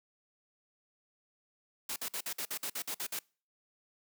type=noise bursts; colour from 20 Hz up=white; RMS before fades=-37 dBFS; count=11; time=1.89-3.191 s; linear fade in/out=5 ms; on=71 ms; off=52 ms; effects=noise-tail reverb RT60 0.4 s tail -26 dB re dry + high-pass 200 Hz 12 dB/octave